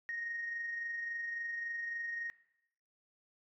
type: tone with amplitude modulation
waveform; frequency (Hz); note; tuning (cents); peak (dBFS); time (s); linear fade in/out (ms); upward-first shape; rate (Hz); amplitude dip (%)
sine; 1864.7; A#6; 0; -35; 0.09-2.3; 0; sine; 23.6; 35
effects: noise-tail reverb RT60 0.8 s tail -18 dB re dry + tanh soft clip ceiling -31 dBFS